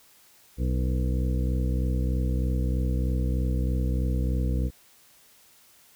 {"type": "harmonic tone with a mistuned harmonic", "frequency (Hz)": 63.2, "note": "B1", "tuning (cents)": 41, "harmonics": [1, 2, 3, 4, 5, 7, 8], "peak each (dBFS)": [-24, -30, -34, -36, -38, -41, -42], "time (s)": [0.57, 4.71], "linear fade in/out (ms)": 50, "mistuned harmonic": 7, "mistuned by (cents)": 56, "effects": ["white hiss -57 dBFS RMS until 5.95 s"]}